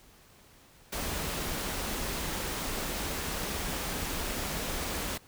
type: band-stop noise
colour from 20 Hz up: pink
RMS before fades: -34 dBFS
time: 0.92-5.18 s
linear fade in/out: 10 ms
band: 100 to 140 Hz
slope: 96 dB/octave
effects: pink hiss -58 dBFS RMS until 5.27 s